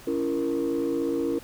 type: chord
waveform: sine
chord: A# diminished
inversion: first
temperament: just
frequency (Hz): 279.7 / 335.6 / 466.2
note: C#4 / E4 / A#4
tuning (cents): +16 / +31 / 0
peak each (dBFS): -27 / -26 / -27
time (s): 0.07-1.39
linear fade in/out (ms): 5
effects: tanh soft clip ceiling -19 dBFS + pink hiss -48 dBFS RMS until 1.43 s